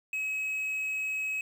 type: tone with quantisation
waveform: triangle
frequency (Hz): 2557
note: D#7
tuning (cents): +47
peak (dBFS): -28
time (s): 0.13-1.41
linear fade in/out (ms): 2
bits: 9
effects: none